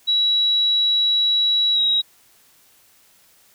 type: tone with pitch glide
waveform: sine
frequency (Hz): 3900 to 3833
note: B7 to A#7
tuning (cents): -23 to +47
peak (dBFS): -15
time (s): 0.07-2.02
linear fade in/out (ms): 20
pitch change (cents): -30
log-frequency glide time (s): 1.74-1.79
effects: white hiss -55 dBFS RMS until 3.54 s